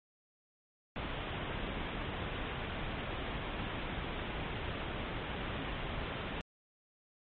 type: low-pass noise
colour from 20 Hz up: pink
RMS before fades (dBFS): -39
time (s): 0.96-6.41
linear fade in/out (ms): 0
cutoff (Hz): 3600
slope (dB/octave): 96
effects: MP3 32 kbps